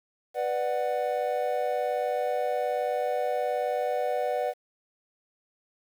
triangle chord, B minor, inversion none, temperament just, 493.9 / 592.7 / 740.8 Hz, B4 / D5 / F#5, 0 / +16 / +2 cents, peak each -28 dBFS, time 0.34-4.54 s, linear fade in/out 50 ms, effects 9-bit

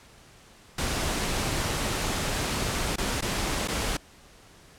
pink noise with dropouts, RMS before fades -28 dBFS, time 0.78-3.97 s, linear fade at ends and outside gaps 5 ms, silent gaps 2.959-2.981 / 3.21-3.222 / 3.676-3.683 s, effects pink hiss -53 dBFS RMS until 4.78 s + low-pass 10000 Hz 12 dB/octave

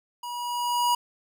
square tone with level ramp, 966 Hz, B5, 39 cents flat, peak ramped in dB -34 to -20 dBFS, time 0.23-0.95 s, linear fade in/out 5 ms, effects none

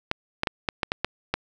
clicks, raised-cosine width 0.3 ms, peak -7 dBFS, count 8, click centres 0.114 / 0.434 / 0.472 / 0.688 / 0.832 / 0.919 / 1.046 / 1.34 s, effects none

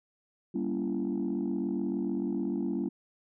sine chord, G diminished seventh, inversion none, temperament just, 196 / 235.2 / 282.2 / 338.7 Hz, G3 / Bb3 / Db4 / Fb4, 0 / +16 / +31 / +47 cents, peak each -33 dBFS, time 0.54-2.89 s, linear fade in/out 10 ms, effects tanh soft clip ceiling -23 dBFS

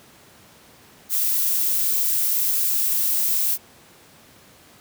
violet noise, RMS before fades -21 dBFS, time 1.09-3.58 s, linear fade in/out 50 ms, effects pink hiss -50 dBFS RMS until 4.8 s + high-pass 100 Hz 12 dB/octave

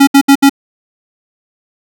square tone bursts, 277.2 Hz, C#4, in tune, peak -3 dBFS, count 4, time 0-0.496 s, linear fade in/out 10 ms, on 73 ms, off 68 ms, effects none

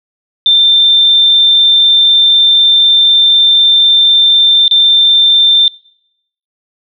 sine tone with dropouts, 3576 Hz, A7, 27 cents sharp, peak -4 dBFS, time 0.46-5.68 s, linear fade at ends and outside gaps 1 ms, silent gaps 4.68-4.711 s, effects noise-tail reverb RT60 0.8 s tail -23 dB re dry

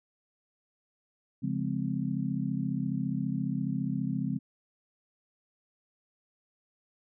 sine chord, Db major seventh, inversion none, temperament just, 138.59 / 173.24 / 207.9 / 259.9 Hz, Db3 / F3 / Ab3 / C4, 0 / -14 / +2 / -11 cents, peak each -34 dBFS, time 1.42-4.39 s, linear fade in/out 20 ms, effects none

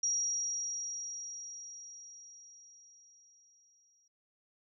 sine tone with exponential decay, 5690 Hz, F8, 31 cents sharp, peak -28 dBFS, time 0.03-4.08 s, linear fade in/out 5 ms, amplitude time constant 880 ms, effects none

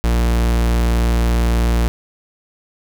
45% pulse tone, 58.27 Hz, A#1, in tune, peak -13 dBFS, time 0.04-1.88 s, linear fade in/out 0 ms, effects none

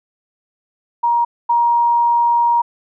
sine tone pair in turn, 945 / 945 Hz, A#5 / A#5, +23 / +23 cents, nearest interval unison, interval 0 cents, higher neither, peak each -12 / -11 dBFS, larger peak second, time 1.03-1.25 / 1.49-2.62 s, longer second, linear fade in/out 10 ms, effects none

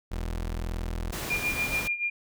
30% pulse tone, 41.5 Hz, E1, 12 cents sharp, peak -27 dBFS, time 0.11-1.12 s, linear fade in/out 10 ms
pink noise, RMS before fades -34 dBFS, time 1.12-1.88 s, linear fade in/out 10 ms
sine tone with tremolo, 2406 Hz, D7, 41 cents sharp, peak -24 dBFS, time 1.3-2.1 s, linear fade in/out 5 ms, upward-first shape sine, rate 7 Hz, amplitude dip 75%
effects none

